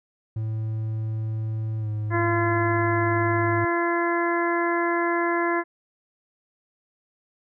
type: tone with pitch glide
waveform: triangle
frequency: 110 to 106.81 Hz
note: A2 to G#2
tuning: 0 to +49 cents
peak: -23 dBFS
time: 0.36-3.65 s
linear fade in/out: 5 ms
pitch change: -51 cents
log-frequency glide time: 1.79-1.88 s
type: harmonic tone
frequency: 342.1 Hz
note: F4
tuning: 36 cents flat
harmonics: 1 / 2 / 3 / 4 / 5 / 6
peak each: -24 / -29 / -27 / -33 / -29 / -33 dBFS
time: 2.1-5.64 s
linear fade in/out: 50 ms
effects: none